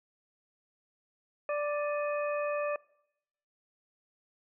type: harmonic tone with a mistuned harmonic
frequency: 587.3 Hz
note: D5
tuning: in tune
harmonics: 1 / 2 / 3 / 4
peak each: -30 / -37 / -43 / -42 dBFS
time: 1.49-2.76 s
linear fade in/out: 2 ms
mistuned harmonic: 4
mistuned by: +110 cents
effects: noise-tail reverb RT60 0.8 s tail -23 dB re dry